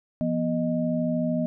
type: tone cluster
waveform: sine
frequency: 170 / 243.2 / 619 Hz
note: F3 / B3 / D#5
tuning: -46 / -26 / -9 cents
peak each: -28 / -25 / -29 dBFS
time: 0.21-1.46 s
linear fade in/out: 0 ms
effects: none